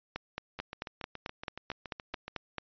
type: two click trains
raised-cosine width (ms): 0.3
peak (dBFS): -19 / -24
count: 12 / 13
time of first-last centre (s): 0.16-2.583 / 0.59-2.28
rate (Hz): 4.54 / 7.1
effects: resampled to 11025 Hz